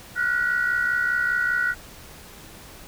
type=tone cluster; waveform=sine; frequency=1413 / 1478 / 1924 Hz; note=F6 / F#6 / B6; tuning=+20 / -2 / -46 cents; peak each=-26 / -21 / -29 dBFS; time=0.15-1.75 s; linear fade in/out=50 ms; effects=tanh soft clip ceiling -12 dBFS + pink hiss -44 dBFS RMS until 2.87 s